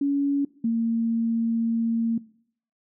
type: tone pair in turn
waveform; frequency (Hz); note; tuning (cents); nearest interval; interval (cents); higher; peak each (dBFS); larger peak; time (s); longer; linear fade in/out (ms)
sine; 281.5 / 229; C#4 / A#3; +27 / -31; major third; 358; first; -20; neither; 0.01-0.45 / 0.64-2.18; second; 5
effects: noise-tail reverb RT60 0.6 s tail -20 dB re dry